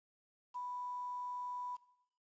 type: tone with quantisation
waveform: sine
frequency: 987.8 Hz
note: B5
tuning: in tune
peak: -40 dBFS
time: 0.54-1.77 s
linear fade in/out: 20 ms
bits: 10
effects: noise-tail reverb RT60 0.7 s tail -17 dB re dry + resampled to 16000 Hz